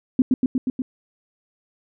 sine tone with echo, 255.9 Hz, C4, 38 cents flat, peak -11 dBFS, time 0.19-0.22 s, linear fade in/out 2 ms, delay 120 ms, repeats 5, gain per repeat -2 dB, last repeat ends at 0.82 s, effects none

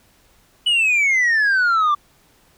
sine exponential sweep, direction down, 2979 to 1159 Hz, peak -11 dBFS, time 0.66-1.95 s, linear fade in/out 10 ms, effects tanh soft clip ceiling -13 dBFS + pink hiss -56 dBFS RMS until 2.57 s

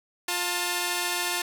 5% pulse tone pair together, 353.2 / 890 Hz, F4 / A5, +20 / +20 cents, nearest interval octave + major third, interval 1600 cents, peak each -17 dBFS, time 0.28-1.42 s, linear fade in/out 5 ms, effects none

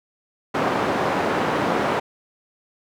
white band-pass noise, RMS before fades -22 dBFS, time 0.54-2 s, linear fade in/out 10 ms, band 160 to 970 Hz, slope 12 dB/octave, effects none

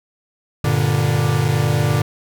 45% pulse chord, G minor, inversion none, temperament equal with one note detuned, 98 / 117.76 / 146.83 Hz, G2 / Bb2 / D3, 0 / +18 / 0 cents, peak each -22 / -19 / -18 dBFS, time 0.64-2.02 s, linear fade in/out 5 ms, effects none

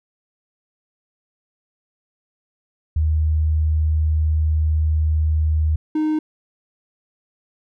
sine / triangle tone pair in turn, 77.78 / 309 Hz, D#2 / D#4, 0 / -12 cents, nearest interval 2 octaves, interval 2388 cents, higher second, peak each -15 dBFS, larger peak neither, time 2.96-5.76 / 5.95-6.19 s, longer first, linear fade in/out 5 ms, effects none

